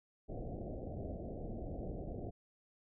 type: low-pass noise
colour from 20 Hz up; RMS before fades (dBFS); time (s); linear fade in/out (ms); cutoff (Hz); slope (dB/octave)
pink; -43; 0.28-2.31; 20; 730; 96
effects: none